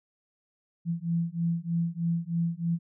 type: beating tone pair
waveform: sine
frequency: 167 / 170.2 Hz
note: E3 / F3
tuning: +23 / -44 cents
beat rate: 3.2 Hz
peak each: -29 dBFS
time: 0.85-2.79 s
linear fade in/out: 50 ms
effects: none